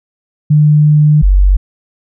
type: tone pair in turn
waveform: sine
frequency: 150.3 / 47.48 Hz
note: D3 / F#1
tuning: +40 / +45 cents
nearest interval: octave + minor sixth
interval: 1995 cents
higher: first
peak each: -4 dBFS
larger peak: neither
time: 0.5-1.22 / 1.22-1.57 s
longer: first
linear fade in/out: 10 ms
effects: none